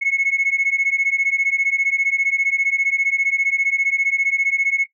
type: beating tone pair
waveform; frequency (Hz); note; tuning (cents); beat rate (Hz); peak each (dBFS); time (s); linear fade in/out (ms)
sine; 2184 / 2199; C#7 / C#7; -26 / -14; 15; -18; 0.01-4.86; 20
effects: noise-tail reverb RT60 0.1 s tail -17 dB re dry + tanh soft clip ceiling -11 dBFS